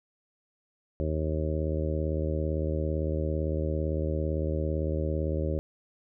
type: harmonic tone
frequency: 77.78 Hz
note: D#2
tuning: in tune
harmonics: 1 / 2 / 3 / 4 / 5 / 6 / 7 / 8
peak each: -29 / -34 / -40 / -36 / -36 / -40 / -35 / -47 dBFS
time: 1-5.59 s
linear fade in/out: 0 ms
effects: none